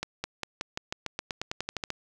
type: accelerating click train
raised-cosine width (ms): 0.2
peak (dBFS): -14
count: 16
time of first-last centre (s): 0.03-1.903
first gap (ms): 210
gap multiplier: 0.92
effects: none